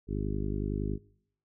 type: harmonic tone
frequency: 50.8 Hz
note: G#1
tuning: 38 cents flat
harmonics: 1 / 2 / 3 / 4 / 5 / 6 / 7 / 8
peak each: -33 / -36 / -38 / -39 / -40 / -41 / -41 / -42 dBFS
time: 0.07-0.99 s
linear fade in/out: 50 ms
effects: noise-tail reverb RT60 0.7 s tail -23 dB re dry